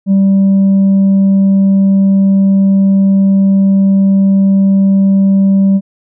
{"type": "tone with tanh clipping", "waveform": "sine", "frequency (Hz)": 194.9, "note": "G3", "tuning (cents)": -10, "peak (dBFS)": -6, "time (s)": [0.06, 5.81], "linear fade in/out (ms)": 50, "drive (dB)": 2, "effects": []}